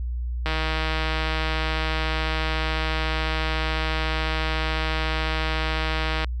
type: click train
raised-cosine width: 0.3 ms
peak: -10 dBFS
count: 915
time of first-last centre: 0.46-6.245 s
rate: 158 Hz
effects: added 60 Hz sine -25 dBFS peak until 6.4 s